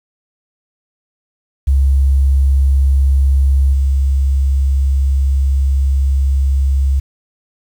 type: tone with level steps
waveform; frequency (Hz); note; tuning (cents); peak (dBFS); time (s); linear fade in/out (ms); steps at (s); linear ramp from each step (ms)
sine; 68; C#2; -33; -8 / -10; 1.67-7; 10; 3.73; 5
effects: 7-bit